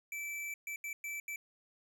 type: tone bursts at uneven times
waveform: square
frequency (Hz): 2321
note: D7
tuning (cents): -21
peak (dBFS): -39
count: 5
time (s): 0.12-0.54 / 0.67-0.76 / 0.84-0.93 / 1.04-1.2 / 1.28-1.36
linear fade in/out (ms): 2
effects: none